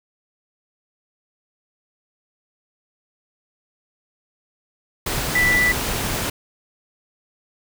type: tone in noise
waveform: sine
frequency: 1975.5 Hz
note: B6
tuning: in tune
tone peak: -15 dBFS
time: 5.35-5.72 s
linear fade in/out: 5 ms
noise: pink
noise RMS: -24 dBFS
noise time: 5.06-6.3 s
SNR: +6 dB
effects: none